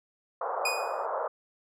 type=band-pass noise; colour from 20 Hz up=pink; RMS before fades=-32 dBFS; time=0.41-1.28 s; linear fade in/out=5 ms; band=480 to 1300 Hz; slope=48 dB/octave
type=tone with exponential decay; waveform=sawtooth; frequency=2478 Hz; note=D#7; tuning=8 cents flat; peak=-21 dBFS; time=0.65-1.06 s; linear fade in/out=5 ms; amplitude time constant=88 ms
effects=low-pass 12000 Hz 12 dB/octave